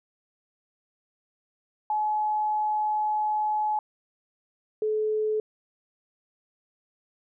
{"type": "tone pair in turn", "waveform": "sine", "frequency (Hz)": [851, 430.4], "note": ["G#5", "A4"], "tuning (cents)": [42, -38], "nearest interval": "octave", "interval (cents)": 1180, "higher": "first", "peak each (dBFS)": -23, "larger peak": "neither", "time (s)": [[1.9, 3.79], [4.82, 5.4]], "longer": "first", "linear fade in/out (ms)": 2, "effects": []}